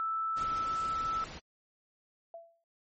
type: tone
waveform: sine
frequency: 1318.5 Hz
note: E6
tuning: in tune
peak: -30 dBFS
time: 0-1.24 s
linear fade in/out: 0 ms
type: noise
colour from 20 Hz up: pink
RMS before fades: -45 dBFS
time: 0.36-1.4 s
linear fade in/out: 20 ms
type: tone with exponential decay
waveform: sine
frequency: 671 Hz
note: E5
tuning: 31 cents sharp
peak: -40 dBFS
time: 2.34-2.64 s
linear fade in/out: 2 ms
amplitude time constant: 65 ms
effects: MP3 32 kbps